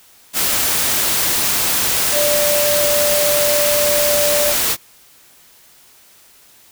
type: tone in noise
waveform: sine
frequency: 587.3 Hz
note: D5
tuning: in tune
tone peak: -16 dBFS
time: 2.12-4.55 s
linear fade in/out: 50 ms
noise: white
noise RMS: -17 dBFS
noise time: 0.33-4.77 s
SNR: -2 dB
effects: white hiss -48 dBFS RMS until 6.71 s